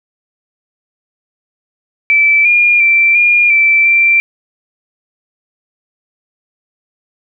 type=tone with pitch steps; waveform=sine; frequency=2320 / 2418 / 2345 / 2418 / 2331 / 2353 Hz; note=D7 / D7 / D7 / D7 / D7 / D7; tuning=-22 / +50 / -3 / +50 / -14 / +3 cents; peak=-6 dBFS; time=2.1-4.2 s; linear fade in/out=0 ms; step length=350 ms; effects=none